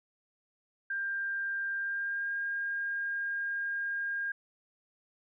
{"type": "tone with pitch glide", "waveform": "sine", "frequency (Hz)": [1592, 1614.2], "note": ["G6", "G#6"], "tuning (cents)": [26, -50], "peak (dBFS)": -31, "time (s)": [0.9, 4.32], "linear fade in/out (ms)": 5, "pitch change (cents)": 24, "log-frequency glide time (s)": [1.76, 2.32], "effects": []}